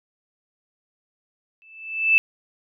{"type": "tone with exponential growth", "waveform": "sine", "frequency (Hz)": 2637, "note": "E7", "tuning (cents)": 0, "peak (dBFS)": -10, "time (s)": [1.62, 2.18], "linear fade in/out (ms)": 0, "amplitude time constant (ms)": 120, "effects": []}